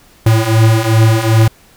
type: beating tone pair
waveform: square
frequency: 110 / 112.6 Hz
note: A2 / A2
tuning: 0 / +40 cents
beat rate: 2.6 Hz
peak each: -13 / -10 dBFS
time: 0.26-1.48 s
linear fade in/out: 5 ms
effects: pink hiss -46 dBFS RMS until 1.76 s